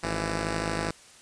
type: tone pair together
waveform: 5% pulse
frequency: 52.54 / 166.8 Hz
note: G#1 / E3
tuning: +21 / +21 cents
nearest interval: octave + minor sixth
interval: 2000 cents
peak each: -19 dBFS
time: 0.03-0.91 s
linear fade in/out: 5 ms
effects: white hiss -52 dBFS RMS until 1.21 s + resampled to 22050 Hz